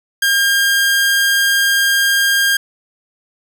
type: tone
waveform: sawtooth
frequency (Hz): 1609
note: G6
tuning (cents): +45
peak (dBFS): -8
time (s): 0.22-2.57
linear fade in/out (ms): 5
effects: none